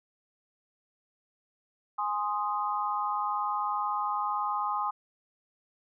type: chord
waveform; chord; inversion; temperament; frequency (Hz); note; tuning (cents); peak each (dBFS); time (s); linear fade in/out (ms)
sine; Ab major; none; equal; 830.6 / 1046.5 / 1244.5; Ab5 / C6 / Eb6; 0 / 0 / 0; -32; 1.98-4.91; 10
effects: none